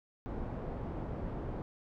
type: low-pass noise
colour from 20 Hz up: pink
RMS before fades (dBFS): -39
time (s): 0.26-1.62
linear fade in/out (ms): 0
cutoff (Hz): 720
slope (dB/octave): 12
effects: none